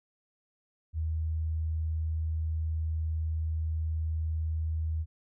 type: tone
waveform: sine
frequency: 79.6 Hz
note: D#2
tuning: 40 cents sharp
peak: -28 dBFS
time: 0.93-5.06 s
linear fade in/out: 50 ms
effects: none